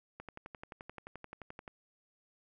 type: click train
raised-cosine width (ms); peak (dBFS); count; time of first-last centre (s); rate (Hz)
0.5; -30; 18; 0.2-1.678; 11.5
effects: none